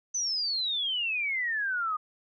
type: exponential sweep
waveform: sine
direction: down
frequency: 6150 to 1216 Hz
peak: -27 dBFS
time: 0.14-1.97 s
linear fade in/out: 10 ms
effects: none